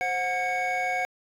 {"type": "tone cluster", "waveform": "triangle", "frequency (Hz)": [525, 732, 1620, 2228], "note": ["C5", "F#5", "G#6", "C#7"], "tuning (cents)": [6, -19, -43, 8], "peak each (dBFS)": [-33, -25, -32, -27], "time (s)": [0.01, 1.05], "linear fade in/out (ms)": 0, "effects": ["tanh soft clip ceiling -17 dBFS"]}